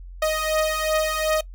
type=beating tone pair; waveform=sawtooth; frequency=622.3 / 625 Hz; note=D#5 / D#5; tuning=0 / +8 cents; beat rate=2.7 Hz; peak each=-21 / -19 dBFS; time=0.22-1.41 s; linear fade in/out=5 ms; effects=noise-tail reverb RT60 0.1 s tail -21 dB re dry + added 44 Hz sine -36 dBFS peak until 1.54 s